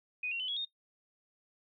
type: tone with pitch steps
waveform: sine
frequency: 2489 / 2746 / 3029 / 3342 / 3686 Hz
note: D#7 / F7 / F#7 / G#7 / A#7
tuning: 0 / -30 / +40 / +10 / -20 cents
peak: -33 dBFS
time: 0.23-0.65 s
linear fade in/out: 5 ms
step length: 84 ms
effects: noise-tail reverb RT60 0.1 s tail -18 dB re dry